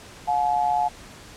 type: tone pair together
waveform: sine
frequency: 719 / 855 Hz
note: F#5 / A5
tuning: -50 / -50 cents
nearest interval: minor third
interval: 300 cents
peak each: -22 dBFS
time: 0.27-0.89 s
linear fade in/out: 20 ms
effects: pink hiss -44 dBFS RMS until 1.36 s + low-pass 9000 Hz 12 dB/octave